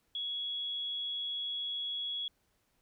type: tone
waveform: sine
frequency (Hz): 3349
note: G#7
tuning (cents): +14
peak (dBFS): -34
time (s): 0.15-2.28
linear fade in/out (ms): 2
effects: pink hiss -75 dBFS RMS until 2.81 s